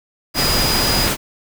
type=tone in noise; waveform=sine; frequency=4932 Hz; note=D#8; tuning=16 cents flat; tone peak=-19 dBFS; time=0.34-1.1 s; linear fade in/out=50 ms; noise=pink; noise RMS=-18 dBFS; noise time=0.34-1.17 s; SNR=-4 dB; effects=none